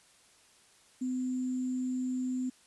sine tone with sample-and-hold, 254.4 Hz, C4, 48 cents flat, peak -30 dBFS, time 1.01-2.5 s, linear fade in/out 10 ms, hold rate 7350 Hz, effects white hiss -62 dBFS RMS until 2.66 s + resampled to 24000 Hz

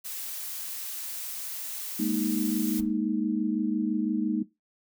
blue noise, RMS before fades -36 dBFS, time 0.04-2.81 s, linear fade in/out 20 ms
sine chord, Ab suspended second, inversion none, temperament just, 207.7 / 233.6 / 311.5 Hz, Ab3 / Bb3 / Eb4, 0 / +4 / +2 cents, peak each -29 dBFS, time 1.99-4.43 s, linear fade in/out 10 ms
brown noise with exponential decay, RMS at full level -43 dBFS, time 2.79-3.11 s, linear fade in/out 1 ms, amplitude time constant 69 ms
effects noise-tail reverb RT60 0.2 s tail -17 dB re dry

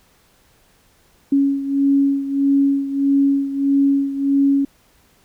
sine beating tone pair, 277.2 / 278.8 Hz, C#4 / C#4, 0 / +10 cents, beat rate 1.6 Hz, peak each -15 / -20 dBFS, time 1.32-4.65 s, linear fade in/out 5 ms, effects pink hiss -56 dBFS RMS until 5.24 s

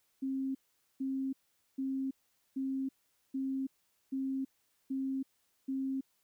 sine tone bursts, 267.3 Hz, C4, 37 cents sharp, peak -32 dBFS, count 8, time 0.22-6.01 s, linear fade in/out 10 ms, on 330 ms, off 450 ms, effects white hiss -75 dBFS RMS until 6.23 s

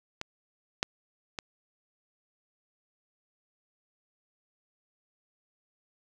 clicks, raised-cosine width 0.2 ms, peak -17 / -9 / -17 dBFS, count 3, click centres 0.214 / 0.829 / 1.388 s, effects none

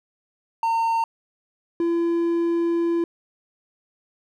triangle tone pair in turn, 912 / 338.5 Hz, A#5 / E4, -38 / +46 cents, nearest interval octave + perfect fourth, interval 1716 cents, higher first, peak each -17 dBFS, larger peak neither, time 0.63-1.04 / 1.8-3.04 s, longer second, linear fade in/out 2 ms, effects none

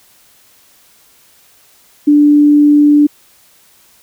sine tone, 293.7 Hz, D4, in tune, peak -4 dBFS, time 2.07-3.07 s, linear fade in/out 10 ms, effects white hiss -48 dBFS RMS until 4.02 s

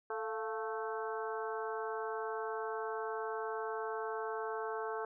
harmonic tone with a mistuned harmonic, 220 Hz, A3, in tune, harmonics 2 / 3 / 4 / 5 / 6 / 7, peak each -39 / -45 / -43 / -45 / -46 / -47 dBFS, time 0.1-5.05 s, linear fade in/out 2 ms, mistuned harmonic 3, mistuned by +73 cents, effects none

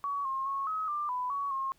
sine tone with pitch steps, 1128 / 1069 / 1098 / 1275 / 1188 / 997 / 1123 / 1074 Hz, C#6 / C6 / C#6 / D#6 / D6 / B5 / C#6 / C6, +30 / +37 / -17 / +42 / +20 / +16 / +22 / +45 cents, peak -30 dBFS, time 0.04-1.72 s, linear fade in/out 0 ms, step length 210 ms, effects pink hiss -67 dBFS RMS until 1.78 s

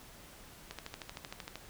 click train, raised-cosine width 0.2 ms, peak -24 dBFS, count 12, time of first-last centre 0.71-1.556 s, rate 13 Hz, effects pink hiss -54 dBFS RMS until 1.69 s

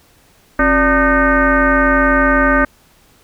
sine tone with frequency modulation, 902 Hz, A5, 43 cents sharp, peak -9 dBFS, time 0.59-2.65 s, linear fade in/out 5 ms, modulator 316 Hz, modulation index 2.8, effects pink hiss -51 dBFS RMS until 3.23 s

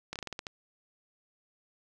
slowing click train, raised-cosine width 0.2 ms, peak -20 dBFS, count 8, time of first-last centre 0.13-0.468 s, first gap 27 ms, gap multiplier 1.19, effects none

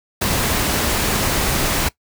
pink noise, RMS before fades -19 dBFS, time 0.21-1.89 s, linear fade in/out 10 ms, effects noise-tail reverb RT60 0.1 s tail -19 dB re dry

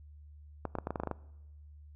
clicks, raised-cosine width 1 ms, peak -20 dBFS, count 10, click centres 0.653 / 0.753 / 0.786 / 0.871 / 0.906 / 0.958 / 1 / 1.035 / 1.073 / 1.113 s, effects noise-tail reverb RT60 1.0 s tail -22 dB re dry + added 74 Hz sine -50 dBFS peak until 1.95 s

